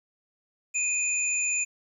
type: tone pair together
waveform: sine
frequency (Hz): 2489 / 7064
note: D#7 / A8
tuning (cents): 0 / +6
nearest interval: octave + tritone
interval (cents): 1806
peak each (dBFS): -27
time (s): 0.74-1.65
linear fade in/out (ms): 20
effects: 10-bit